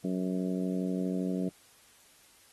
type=harmonic tone; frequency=92.5 Hz; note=F#2; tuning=in tune; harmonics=2 / 3 / 4 / 5 / 6 / 7; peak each=-31 / -34 / -39 / -41 / -45 / -44 dBFS; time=0.04-1.49 s; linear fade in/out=5 ms; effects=white hiss -60 dBFS RMS until 2.52 s + AAC 32 kbps